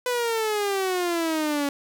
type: exponential sweep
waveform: sawtooth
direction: down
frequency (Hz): 501 to 280.1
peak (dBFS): -19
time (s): 0.06-1.69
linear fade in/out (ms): 2
effects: 9-bit